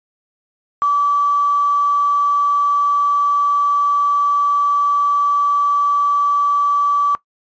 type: tone with quantisation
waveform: sine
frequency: 1153 Hz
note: D6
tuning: 32 cents flat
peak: -12 dBFS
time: 0.82-7.15 s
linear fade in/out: 0 ms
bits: 6
effects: noise-tail reverb RT60 0.1 s tail -19 dB re dry + resampled to 16000 Hz